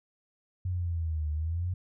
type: exponential two-way sweep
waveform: sine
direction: down then up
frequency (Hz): 92.5 to 74.9 to 92.5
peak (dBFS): -28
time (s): 0.65-1.74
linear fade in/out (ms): 5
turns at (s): 1.31
effects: none